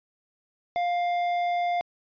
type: tone with tanh clipping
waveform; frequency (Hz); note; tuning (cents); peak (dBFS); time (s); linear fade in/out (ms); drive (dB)
sine; 702; F5; +9; -25; 0.76-1.81; 0; 10
effects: resampled to 11025 Hz